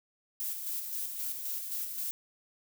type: noise with tremolo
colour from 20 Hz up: violet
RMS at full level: -35 dBFS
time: 0.4-2.11 s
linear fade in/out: 0 ms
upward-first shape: square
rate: 3.8 Hz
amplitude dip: 40%
effects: none